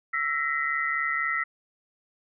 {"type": "tone cluster", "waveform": "sine", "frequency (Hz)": [1333, 1883, 2027], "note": ["E6", "A#6", "B6"], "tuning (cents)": [19, 17, 45], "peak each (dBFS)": -29, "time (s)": [0.13, 1.44], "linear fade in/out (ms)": 10, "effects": []}